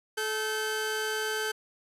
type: tone pair together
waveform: sawtooth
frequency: 432.9 / 1546 Hz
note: A4 / G6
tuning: -28 / -24 cents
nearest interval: octave + minor seventh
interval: 2204 cents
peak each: -28 dBFS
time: 0.17-1.52 s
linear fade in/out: 10 ms
effects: resampled to 32000 Hz